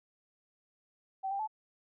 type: tone with pitch steps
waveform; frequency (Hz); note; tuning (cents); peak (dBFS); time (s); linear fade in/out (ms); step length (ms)
sine; 770 / 792 / 866; G5 / G5 / A5; -31 / +18 / -28; -32; 1.23-1.476; 20; 82
effects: none